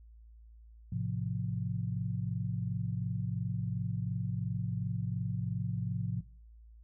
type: chord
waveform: sine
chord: F major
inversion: first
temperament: equal with one note detuned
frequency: 107.99 / 130.81 / 174.61 Hz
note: A2 / C3 / F3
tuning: -32 / 0 / 0 cents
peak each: -35 / -36 / -37 dBFS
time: 0.92-6.21 s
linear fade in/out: 5 ms
effects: noise-tail reverb RT60 0.5 s tail -21 dB re dry + added 56 Hz sine -52 dBFS peak until 6.83 s